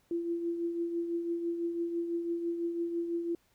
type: tone with tremolo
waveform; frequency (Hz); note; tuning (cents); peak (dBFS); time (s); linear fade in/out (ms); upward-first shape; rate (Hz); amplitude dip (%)
sine; 340; F4; -46; -28; 0.11-3.35; 2; triangle; 6; 55
effects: pink hiss -70 dBFS RMS until 3.54 s